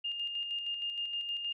sine tone with tremolo, 2821 Hz, F7, 17 cents sharp, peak -32 dBFS, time 0.04-1.53 s, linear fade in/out 10 ms, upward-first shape square, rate 6.4 Hz, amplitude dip 40%, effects none

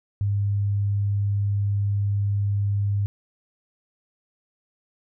sine tone, 101.1 Hz, G#2, 46 cents flat, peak -20 dBFS, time 0.21-3.06 s, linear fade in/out 0 ms, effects none

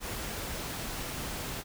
pink noise, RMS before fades -37 dBFS, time 0-1.64 s, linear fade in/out 50 ms, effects none

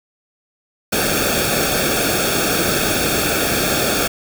pink noise with comb filter, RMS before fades -18 dBFS, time 0.92-4.08 s, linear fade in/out 10 ms, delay 1 ms, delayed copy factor -0.8, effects none

